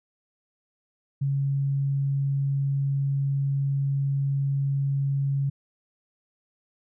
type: tone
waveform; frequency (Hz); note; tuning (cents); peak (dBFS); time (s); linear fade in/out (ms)
sine; 138.59; C#3; 0; -22; 1.21-5.5; 10
effects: none